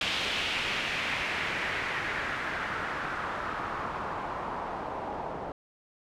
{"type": "noise with low-pass filter sweep", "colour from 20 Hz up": "white", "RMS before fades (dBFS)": -33, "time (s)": [0.01, 5.52], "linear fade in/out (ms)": 2, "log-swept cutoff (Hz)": [3200, 750], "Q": 2.1, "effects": []}